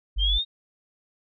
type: tone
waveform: sine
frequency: 49 Hz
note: G1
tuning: in tune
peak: -22 dBFS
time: 0.16-0.39 s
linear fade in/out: 20 ms
type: exponential sweep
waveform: sine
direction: up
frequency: 3100 to 3762 Hz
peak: -22 dBFS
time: 0.18-0.45 s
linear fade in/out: 50 ms
effects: none